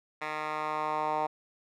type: tone with band-pass filter sweep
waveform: 10% pulse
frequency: 153.5 Hz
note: D#3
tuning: 23 cents flat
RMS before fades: -32 dBFS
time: 0.21-1.27 s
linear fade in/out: 10 ms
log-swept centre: 1600 to 860 Hz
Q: 2.6
effects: none